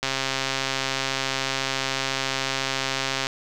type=click train; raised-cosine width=0.2 ms; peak=-7 dBFS; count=435; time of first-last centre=0.03-3.269 s; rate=134 Hz; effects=none